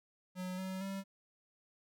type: tone with pitch steps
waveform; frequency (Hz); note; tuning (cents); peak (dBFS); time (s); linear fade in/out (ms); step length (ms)
square; 183.5 / 188.3 / 194.6; F#3 / F#3 / G3; -14 / +31 / -12; -39; 0.35-1.04; 50; 230
effects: none